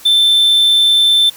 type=tone; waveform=triangle; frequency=3545 Hz; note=A7; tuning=12 cents sharp; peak=-6 dBFS; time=0.05-1.3 s; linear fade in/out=10 ms; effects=white hiss -38 dBFS RMS until 1.36 s